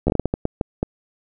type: slowing click train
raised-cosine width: 2 ms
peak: -6 dBFS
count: 11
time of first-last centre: 0.07-0.829 s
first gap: 12 ms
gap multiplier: 1.38
effects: none